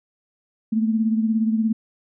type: beating tone pair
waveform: sine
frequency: 220 / 237 Hz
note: A3 / A#3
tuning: 0 / +29 cents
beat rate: 17 Hz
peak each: -18 / -26 dBFS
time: 0.72-1.73 s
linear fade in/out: 10 ms
effects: none